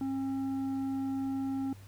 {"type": "tone with tanh clipping", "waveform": "sine", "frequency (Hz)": 269.1, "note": "C4", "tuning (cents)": 49, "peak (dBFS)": -32, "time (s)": [0.01, 1.73], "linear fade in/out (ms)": 2, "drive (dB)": 7, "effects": ["added 99 Hz sine -48 dBFS peak until 1.87 s", "pink hiss -59 dBFS RMS until 1.87 s"]}